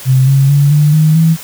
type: tone with pitch steps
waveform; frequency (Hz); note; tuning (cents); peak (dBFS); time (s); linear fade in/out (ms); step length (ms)
sine; 130.81 / 136.6 / 142.65 / 148.96 / 155.56 / 162.45; C3 / C#3 / C#3 / D3 / D#3 / E3; 0 / -25 / +50 / +25 / 0 / -25; -5; 0.05-1.37; 50; 220
effects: white hiss -30 dBFS RMS until 1.43 s